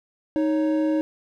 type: tone pair together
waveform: triangle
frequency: 311.7 / 555.4 Hz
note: D#4 / C#5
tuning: +3 / +3 cents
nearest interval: minor seventh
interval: 1000 cents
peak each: -18 / -25 dBFS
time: 0.36-1.01 s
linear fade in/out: 0 ms
effects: none